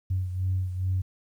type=beating tone pair; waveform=sine; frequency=92.5 / 94.9 Hz; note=F#2 / F#2; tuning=0 / +44 cents; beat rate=2.4 Hz; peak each=-25 / -32 dBFS; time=0.1-1.02 s; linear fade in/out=10 ms; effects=tanh soft clip ceiling -18 dBFS + 10-bit